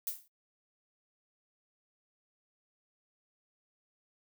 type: noise with exponential decay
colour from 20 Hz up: violet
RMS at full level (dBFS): -32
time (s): 0.07-0.28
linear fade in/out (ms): 1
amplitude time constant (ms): 45
effects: noise-tail reverb RT60 0.1 s tail -23 dB re dry